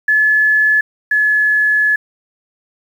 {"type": "tone pair in turn", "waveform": "sine", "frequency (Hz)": [1718, 1709.1], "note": ["A6", "G#6"], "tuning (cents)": [-42, 49], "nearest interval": "unison", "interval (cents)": 9, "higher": "first", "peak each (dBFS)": [-9, -10], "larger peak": "first", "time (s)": [[0.08, 0.81], [1.11, 1.96]], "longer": "second", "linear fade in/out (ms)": 5, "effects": ["7-bit"]}